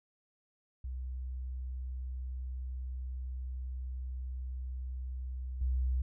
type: tone with level steps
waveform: sine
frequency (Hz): 63.6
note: C2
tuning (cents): -48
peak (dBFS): -36 / -28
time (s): 0.84-6.02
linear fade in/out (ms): 5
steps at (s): 5.61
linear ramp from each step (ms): 5
effects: none